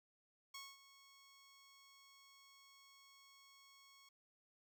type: tone with ADSR envelope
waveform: 10% pulse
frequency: 1100 Hz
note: C#6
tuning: 14 cents flat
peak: -40 dBFS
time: 0.54-4.09 s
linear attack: 7 ms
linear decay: 220 ms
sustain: -15 dB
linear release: 5 ms
effects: none